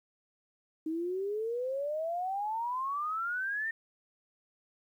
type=exponential sweep; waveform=sine; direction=up; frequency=311.1 to 1838 Hz; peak=-31 dBFS; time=0.86-3.71 s; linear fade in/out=5 ms; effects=11-bit